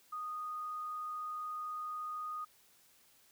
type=tone; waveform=sine; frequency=1237 Hz; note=D#6; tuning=10 cents flat; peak=-38 dBFS; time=0.12-2.45 s; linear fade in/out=10 ms; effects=white hiss -66 dBFS RMS until 3.31 s